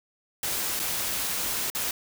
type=noise with dropouts; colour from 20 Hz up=white; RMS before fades=-29 dBFS; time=0.43-1.91 s; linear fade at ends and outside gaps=2 ms; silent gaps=0.794-0.798 / 1.701-1.749 s; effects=none